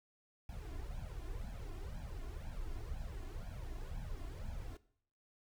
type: noise with flanger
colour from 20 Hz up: brown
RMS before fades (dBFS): -44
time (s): 0.49-4.77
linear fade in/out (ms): 2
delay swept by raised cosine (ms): 1.2 to 2.9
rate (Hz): 2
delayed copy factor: +0.9
effects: noise-tail reverb RT60 0.6 s tail -18 dB re dry